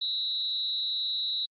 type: tone with amplitude modulation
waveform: sine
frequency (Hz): 3910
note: B7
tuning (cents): -18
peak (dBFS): -24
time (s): 0.01-1.46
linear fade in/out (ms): 10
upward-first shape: sine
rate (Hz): 258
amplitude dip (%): 80
effects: Opus 48 kbps